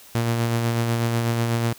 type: tone with tremolo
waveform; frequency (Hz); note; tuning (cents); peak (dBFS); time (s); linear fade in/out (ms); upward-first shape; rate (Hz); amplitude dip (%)
sawtooth; 116.6; A#2; +1; -15; 0.15-1.73; 0; sine; 8.1; 30
effects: white hiss -47 dBFS RMS until 1.78 s